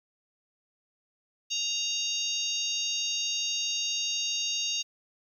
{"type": "harmonic tone with a mistuned harmonic", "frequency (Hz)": 932.3, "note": "A#5", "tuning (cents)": 0, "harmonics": [3, 4, 5, 6, 7], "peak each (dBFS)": [-33, -33, -36, -38, -34], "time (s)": [1.5, 4.83], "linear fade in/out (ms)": 20, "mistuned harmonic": 7, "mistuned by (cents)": -21, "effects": ["10-bit"]}